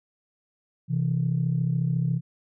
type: tone pair together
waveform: sine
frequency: 129.9 / 163.99 Hz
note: C3 / E3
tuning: -12 / -9 cents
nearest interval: major third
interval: 403 cents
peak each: -24 dBFS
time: 0.88-2.21 s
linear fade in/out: 50 ms
effects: tanh soft clip ceiling -15 dBFS